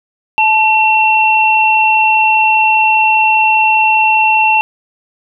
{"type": "tone pair together", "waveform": "sine", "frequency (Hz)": [870, 2715], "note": ["A5", "F7"], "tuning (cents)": [-20, -50], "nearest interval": "octave + minor sixth", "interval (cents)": 1970, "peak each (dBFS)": -10, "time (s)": [0.38, 4.61], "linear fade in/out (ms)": 0, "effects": []}